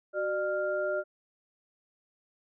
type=tone cluster; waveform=sine; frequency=373.8 / 601 / 1397 Hz; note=F#4 / D5 / F6; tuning=+18 / +40 / 0 cents; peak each=-35 / -29 / -35 dBFS; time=0.13-1.04 s; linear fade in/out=50 ms; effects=none